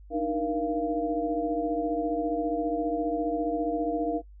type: tone cluster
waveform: sine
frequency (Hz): 298.5 / 313.3 / 473 / 687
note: D4 / D#4 / A#4 / F5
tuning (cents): +28 / +12 / +25 / -29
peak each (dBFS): -31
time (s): 0.1-4.22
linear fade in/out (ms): 50
effects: noise-tail reverb RT60 0.1 s tail -19 dB re dry + added 50 Hz sine -46 dBFS peak until 4.4 s